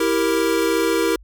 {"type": "chord", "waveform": "square", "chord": "E diminished", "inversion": "none", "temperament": "equal", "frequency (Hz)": [329.6, 392, 466.2], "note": ["E4", "G4", "Bb4"], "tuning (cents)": [0, 0, 0], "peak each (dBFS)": [-21, -23, -21], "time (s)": [0, 1.16], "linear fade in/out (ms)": 5, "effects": ["added 50 Hz sine -43 dBFS peak until 1.23 s", "MP3 96 kbps"]}